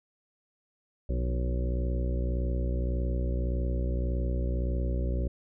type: harmonic tone with a mistuned harmonic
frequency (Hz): 61.74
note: B1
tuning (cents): 0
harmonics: 1 / 2 / 3 / 4 / 5 / 6 / 7 / 8 / 9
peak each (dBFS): -27 / -36 / -40 / -41 / -43 / -41 / -49 / -45 / -42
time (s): 1.09-5.28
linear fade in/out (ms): 5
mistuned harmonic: 3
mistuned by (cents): -59
effects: none